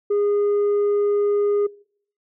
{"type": "tone", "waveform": "sine", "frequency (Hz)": 410, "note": "G#4", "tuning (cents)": -22, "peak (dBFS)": -14, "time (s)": [0.1, 1.67], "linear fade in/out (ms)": 10, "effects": ["noise-tail reverb RT60 0.6 s tail -25 dB re dry", "tanh soft clip ceiling -16 dBFS"]}